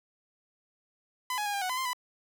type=tone with pitch steps; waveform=sawtooth; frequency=1008 / 836 / 819 / 801 / 739 / 1015 / 1047 / 995 Hz; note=B5 / G#5 / G#5 / G5 / F#5 / B5 / C6 / B5; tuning=+35 / +11 / -24 / +37 / -2 / +47 / +1 / +13 cents; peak=-26 dBFS; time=1.3-1.932 s; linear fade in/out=2 ms; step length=79 ms; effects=none